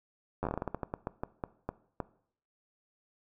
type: slowing click train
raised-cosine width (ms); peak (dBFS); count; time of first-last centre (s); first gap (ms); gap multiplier
1; -19; 18; 0.43-2.003; 10; 1.24
effects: noise-tail reverb RT60 0.6 s tail -19 dB re dry